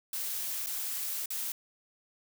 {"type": "noise with dropouts", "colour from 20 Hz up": "blue", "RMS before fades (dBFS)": -35, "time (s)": [0.13, 1.52], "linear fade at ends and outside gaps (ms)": 2, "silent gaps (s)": [[0.662, 0.669], [1.259, 1.304]], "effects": []}